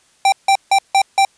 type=tone bursts; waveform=square; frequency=784 Hz; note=G5; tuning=in tune; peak=-10 dBFS; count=5; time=0.25-1.25 s; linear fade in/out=2 ms; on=72 ms; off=160 ms; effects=white hiss -55 dBFS RMS until 1.37 s + resampled to 22050 Hz